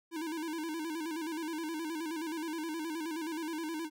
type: tone with vibrato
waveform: square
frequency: 320 Hz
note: D#4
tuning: 49 cents sharp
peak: -36 dBFS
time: 0.11-3.9 s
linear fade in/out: 50 ms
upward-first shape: square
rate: 9.5 Hz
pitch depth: 74 cents each way
effects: none